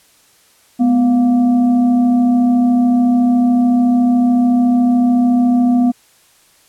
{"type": "tone with frequency modulation", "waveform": "sine", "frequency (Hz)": 246.9, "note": "B3", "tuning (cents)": 0, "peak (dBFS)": -9, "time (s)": [0.79, 5.92], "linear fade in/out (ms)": 20, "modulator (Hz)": 460, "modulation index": 0.42, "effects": ["white hiss -51 dBFS RMS until 6.68 s", "low-pass 12000 Hz 12 dB/octave"]}